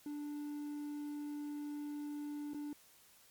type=tone with dropouts; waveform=triangle; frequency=293.7 Hz; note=D4; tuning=in tune; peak=-38 dBFS; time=0.06-2.73 s; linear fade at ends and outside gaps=2 ms; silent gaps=2.535-2.545 s; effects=white hiss -64 dBFS RMS until 3.3 s + MP3 96 kbps